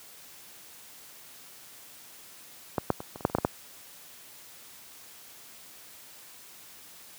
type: clicks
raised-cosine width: 1 ms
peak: -11 / -8 / -22 / -25 / -27 / -7 / -26 / -9 / -12 / -8 dBFS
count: 10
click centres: 2.782 / 2.903 / 3.004 / 3.159 / 3.208 / 3.251 / 3.299 / 3.35 / 3.385 / 3.449 s
effects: white hiss -50 dBFS RMS until 7.18 s + high-pass 80 Hz 12 dB/octave